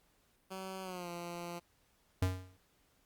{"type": "tone with pitch glide", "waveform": "10% pulse", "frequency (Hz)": [189.6, 172.86], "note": ["F#3", "F3"], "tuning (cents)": [43, -17], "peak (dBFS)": -33, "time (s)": [0.5, 1.6], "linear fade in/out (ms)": 20, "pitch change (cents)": -160, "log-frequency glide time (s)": [0.82, 1.09]}
{"type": "tone with exponential decay", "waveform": "square", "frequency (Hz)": 92.5, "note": "F#2", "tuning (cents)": 0, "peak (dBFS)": -27, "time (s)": [2.22, 2.57], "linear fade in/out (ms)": 5, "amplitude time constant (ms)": 76}
{"effects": ["pink hiss -72 dBFS RMS until 3.05 s", "Opus 48 kbps"]}